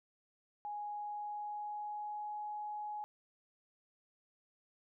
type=tone with pitch glide; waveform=sine; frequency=830.6 to 839.3 Hz; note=G#5 to G#5; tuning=0 to +18 cents; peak=-39 dBFS; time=0.65-3.04 s; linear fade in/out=0 ms; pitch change=+18 cents; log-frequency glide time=0.89-2.37 s; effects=none